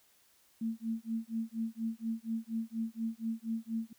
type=tone with tremolo; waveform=sine; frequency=225.8 Hz; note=A3; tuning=45 cents sharp; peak=-30 dBFS; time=0.61-3.93 s; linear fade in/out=5 ms; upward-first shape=sine; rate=4.2 Hz; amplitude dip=100%; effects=white hiss -67 dBFS RMS until 3.98 s